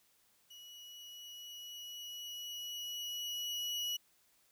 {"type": "tone with level ramp", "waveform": "35% pulse", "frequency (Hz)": 2924, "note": "F#7", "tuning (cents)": -21, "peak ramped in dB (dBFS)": [-50, -33], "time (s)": [0.5, 3.97], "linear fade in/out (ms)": 10, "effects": ["white hiss -71 dBFS RMS until 4.51 s"]}